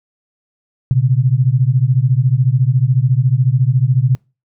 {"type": "beating tone pair", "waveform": "sine", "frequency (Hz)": [121.8, 135.8], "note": ["B2", "C#3"], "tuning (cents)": [-24, -35], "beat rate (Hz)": 14, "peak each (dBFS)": -13, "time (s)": [0.91, 4.15], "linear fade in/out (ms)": 0, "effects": ["noise-tail reverb RT60 0.3 s tail -26 dB re dry"]}